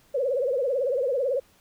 sine tone with vibrato, 522 Hz, C5, 4 cents flat, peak -22 dBFS, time 0.14-1.4 s, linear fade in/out 10 ms, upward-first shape triangle, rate 18 Hz, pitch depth 190 cents each way, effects pink hiss -60 dBFS RMS until 1.6 s

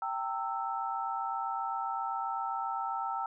sine chord, E diminished, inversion first, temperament equal with one note detuned, 784 / 911.6 / 1318.5 Hz, G5 / Bb5 / E6, 0 / -39 / 0 cents, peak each -36 / -36 / -36 dBFS, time 0.02-3.26 s, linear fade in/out 2 ms, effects none

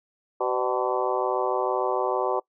harmonic tone with a mistuned harmonic, 126.7 Hz, B2, 45 cents sharp, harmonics 3 / 4 / 5 / 6 / 7 / 8 / 9, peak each -28 / -29 / -30 / -31 / -31 / -32 / -33 dBFS, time 0.4-2.4 s, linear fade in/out 10 ms, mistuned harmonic 5, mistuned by -68 cents, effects noise-tail reverb RT60 0.1 s tail -23 dB re dry

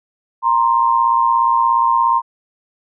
sine tone pair together, 932.3 / 1049.3 Hz, A#5 / C6, 0 / +5 cents, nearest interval major second, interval 205 cents, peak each -14 dBFS, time 0.42-2.22 s, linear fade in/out 50 ms, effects none

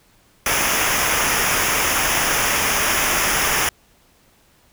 pink noise with comb filter, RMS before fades -19 dBFS, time 0.46-3.69 s, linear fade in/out 2 ms, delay 0.24 ms, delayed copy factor -0.75, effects pink hiss -56 dBFS RMS until 4.72 s

